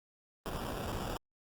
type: noise with sample-and-hold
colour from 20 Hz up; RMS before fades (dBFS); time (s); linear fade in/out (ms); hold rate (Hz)
pink; -38; 0.46-1.17; 0; 2100
effects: Opus 32 kbps